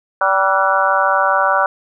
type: harmonic tone with a mistuned harmonic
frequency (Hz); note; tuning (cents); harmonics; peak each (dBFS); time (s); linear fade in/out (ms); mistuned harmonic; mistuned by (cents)
193.3; G3; -24; 3 / 4 / 5 / 6 / 7 / 8; -19 / -19 / -19 / -19 / -19 / -19; 0.21-1.66; 2; 8; -78
effects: none